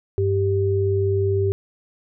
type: tone pair together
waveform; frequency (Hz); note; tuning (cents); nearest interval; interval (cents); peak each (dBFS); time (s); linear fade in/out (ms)
sine; 98 / 392; G2 / G4; 0 / 0; 2 octaves; 2400; -20 / -20; 0.18-1.52; 0
effects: none